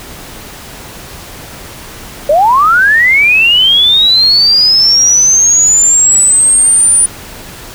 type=linear sweep; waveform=sine; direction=up; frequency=554.4 to 9490 Hz; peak=-4 dBFS; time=2.29-7.06 s; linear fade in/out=5 ms; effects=pink hiss -29 dBFS RMS until 7.74 s